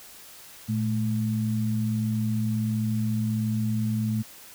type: tone pair together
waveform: sine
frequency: 114.32 / 215.8 Hz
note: A#2 / A3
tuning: -33 / -33 cents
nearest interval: major seventh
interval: 1100 cents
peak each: -26 dBFS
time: 0.68-4.23 s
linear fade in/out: 20 ms
effects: white hiss -47 dBFS RMS until 4.54 s